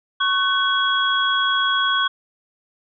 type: tone cluster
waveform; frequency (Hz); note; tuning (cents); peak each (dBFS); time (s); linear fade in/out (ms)
sine; 1106 / 1509 / 3320; C#6 / F#6 / G#7; -4 / +34 / -1; -21; 0.2-2.08; 10
effects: none